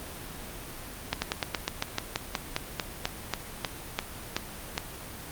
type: slowing click train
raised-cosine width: 0.2 ms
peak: -9 dBFS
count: 18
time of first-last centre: 1.13-4.779 s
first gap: 90 ms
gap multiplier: 1.1
effects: pink hiss -41 dBFS RMS until 5.31 s + Opus 32 kbps